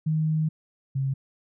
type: tone pair in turn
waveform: sine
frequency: 156.6 / 135.06 Hz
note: D#3 / C#3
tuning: +11 / -45 cents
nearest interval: minor third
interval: 256 cents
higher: first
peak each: -21 / -23 dBFS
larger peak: first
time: 0.06-0.49 / 0.95-1.14 s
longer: first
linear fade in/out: 10 ms
effects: none